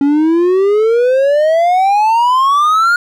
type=exponential sweep; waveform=triangle; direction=up; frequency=277.2 to 1439 Hz; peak=-6 dBFS; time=0.01-2.96 s; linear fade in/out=2 ms; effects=none